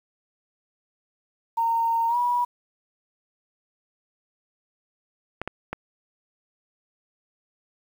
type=tone with pitch glide; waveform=sine; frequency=919 to 970.8 Hz; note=A#5 to B5; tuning=-25 to -30 cents; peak=-20 dBFS; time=1.57-2.45 s; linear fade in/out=10 ms; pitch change=+95 cents; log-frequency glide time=2.08-2.17 s
type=clicks; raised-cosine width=0.5 ms; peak=-14 dBFS; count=3; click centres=5.416 / 5.476 / 5.73 s
effects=8-bit